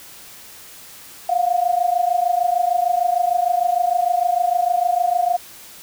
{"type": "tone pair together", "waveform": "sine", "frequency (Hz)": [698, 724.6], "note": ["F5", "F#5"], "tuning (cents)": [-1, -36], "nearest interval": "minor second", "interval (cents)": 65, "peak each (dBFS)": [-18, -19], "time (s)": [1.29, 5.37], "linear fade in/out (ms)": 5, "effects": ["white hiss -41 dBFS RMS until 5.82 s"]}